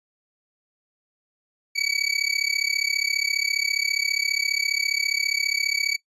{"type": "tone with amplitude modulation", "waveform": "25% pulse", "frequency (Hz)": 2276, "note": "C#7", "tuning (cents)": 45, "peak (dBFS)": -14, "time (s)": [1.75, 5.97], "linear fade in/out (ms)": 20, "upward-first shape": "sine", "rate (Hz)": 34.8, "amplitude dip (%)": 95, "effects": ["noise-tail reverb RT60 0.1 s tail -19 dB re dry", "resampled to 24000 Hz"]}